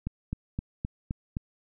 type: click train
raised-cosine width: 5 ms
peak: -18 dBFS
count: 6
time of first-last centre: 0.07-1.369 s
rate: 3.85 Hz
effects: none

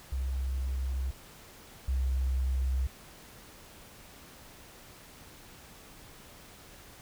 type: tone pair in turn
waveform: sine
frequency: 65.41 / 65.05 Hz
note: C2 / C2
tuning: 0 / -9 cents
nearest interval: unison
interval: 9 cents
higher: first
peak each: -29 / -26 dBFS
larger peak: second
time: 0.12-1.11 / 1.88-2.87 s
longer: neither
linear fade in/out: 5 ms
effects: pink hiss -52 dBFS RMS until 7.01 s

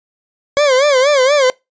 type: tone with vibrato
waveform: 40% pulse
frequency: 549 Hz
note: C#5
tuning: 17 cents flat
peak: -8 dBFS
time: 0.57-1.5 s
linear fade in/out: 0 ms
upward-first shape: sine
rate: 4.2 Hz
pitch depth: 140 cents each way
effects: noise-tail reverb RT60 0.2 s tail -23 dB re dry + resampled to 16000 Hz

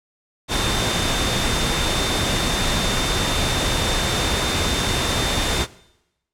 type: tone in noise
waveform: sine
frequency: 3600 Hz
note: A7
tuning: 39 cents sharp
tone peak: -27 dBFS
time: 0.48-5.67 s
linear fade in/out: 50 ms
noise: pink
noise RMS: -21 dBFS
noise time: 0.48-5.67 s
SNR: -9 dB
effects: noise-tail reverb RT60 0.9 s tail -20 dB re dry + low-pass 9000 Hz 12 dB/octave

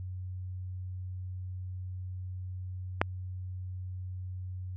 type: click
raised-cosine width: 0.5 ms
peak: -8 dBFS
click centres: 3.015 s
effects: added 92 Hz sine -36 dBFS peak until 4.76 s

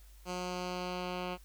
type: tone with low-pass filter sweep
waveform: 10% pulse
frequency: 180.4 Hz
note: F#3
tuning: 44 cents flat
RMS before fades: -38 dBFS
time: 0.25-1.38 s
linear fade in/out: 50 ms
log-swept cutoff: 7000 to 3100 Hz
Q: 1.4
effects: added 50 Hz sine -53 dBFS peak until 1.44 s + white hiss -64 dBFS RMS until 1.44 s

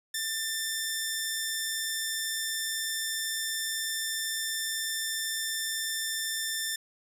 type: tone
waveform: 10% pulse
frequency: 1783 Hz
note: A6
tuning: 22 cents sharp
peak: -21 dBFS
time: 0.14-6.76 s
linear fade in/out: 5 ms
effects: none

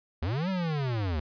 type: linear two-way sweep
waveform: square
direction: up then down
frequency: 71.4 to 195 to 71.4 Hz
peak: -28 dBFS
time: 0.22-1.2 s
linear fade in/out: 5 ms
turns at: 0.49 s
effects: resampled to 11025 Hz

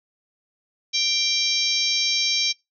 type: harmonic tone with a mistuned harmonic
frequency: 784 Hz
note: G5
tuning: in tune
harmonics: 3 / 4 / 5 / 6 / 7 / 8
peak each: -28 / -28 / -25 / -29 / -25 / -30 dBFS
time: 0.93-2.53 s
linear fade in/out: 20 ms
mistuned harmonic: 4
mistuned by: +22 cents
effects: noise-tail reverb RT60 0.2 s tail -24 dB re dry

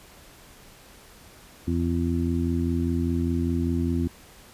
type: harmonic tone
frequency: 85 Hz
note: F2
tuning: 46 cents flat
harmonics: 1 / 2 / 3 / 4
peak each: -26 / -30 / -26 / -31 dBFS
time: 1.67-4.08 s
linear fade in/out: 10 ms
effects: pink hiss -50 dBFS RMS until 4.53 s + resampled to 32000 Hz

